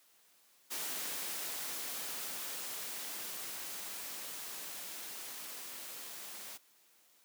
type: noise with level ramp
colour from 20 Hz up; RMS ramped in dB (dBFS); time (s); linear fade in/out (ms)
white; -39 to -47; 0.7-6.58; 20
effects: white hiss -67 dBFS RMS until 7.24 s + high-pass 200 Hz 12 dB/octave